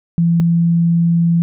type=tone pair in turn; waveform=sine; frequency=168.9 / 168.9 Hz; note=E3 / E3; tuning=+42 / +42 cents; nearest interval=unison; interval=0 cents; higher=neither; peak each=-10 dBFS; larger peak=neither; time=0.18-0.4 / 0.4-1.42 s; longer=second; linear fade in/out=0 ms; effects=none